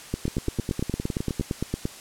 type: two click trains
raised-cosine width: 3 ms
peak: -12 / -14 dBFS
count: 16 / 12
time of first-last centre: 0.14-1.854 / 0.28-1.411 s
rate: 8.75 / 9.73 Hz
effects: white hiss -43 dBFS RMS until 2 s + low-pass 10000 Hz 12 dB/octave